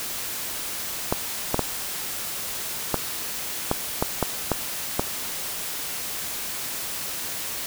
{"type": "clicks", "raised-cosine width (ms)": 1, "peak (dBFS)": -6, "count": 9, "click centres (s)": [1.125, 1.544, 1.593, 2.943, 3.714, 4.025, 4.227, 4.517, 4.995], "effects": ["white hiss -31 dBFS RMS until 7.66 s"]}